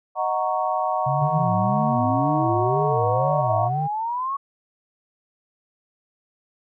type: chord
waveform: sine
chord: D# minor seventh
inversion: none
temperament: equal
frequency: 622.3 / 740 / 932.3 / 1108.7 Hz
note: D#5 / F#5 / A#5 / C#6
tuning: 0 / 0 / 0 / 0 cents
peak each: -27 / -24 / -27 / -27 dBFS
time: 0.15-3.7 s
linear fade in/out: 50 ms
type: exponential sweep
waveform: sine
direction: up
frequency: 132.9 to 1125 Hz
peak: -23 dBFS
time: 1.06-4.37 s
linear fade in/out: 10 ms
type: tone with vibrato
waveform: triangle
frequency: 127.4 Hz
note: C3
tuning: 46 cents flat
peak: -22 dBFS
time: 1.2-3.88 s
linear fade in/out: 20 ms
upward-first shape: sine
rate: 2 Hz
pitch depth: 300 cents each way
effects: none